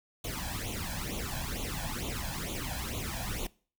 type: noise with flanger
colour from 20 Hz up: pink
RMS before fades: -36 dBFS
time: 0.24-3.47 s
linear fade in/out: 5 ms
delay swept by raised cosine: 0.29 to 1.25 ms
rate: 2.2 Hz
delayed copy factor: +0.85
effects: noise-tail reverb RT60 0.4 s tail -22 dB re dry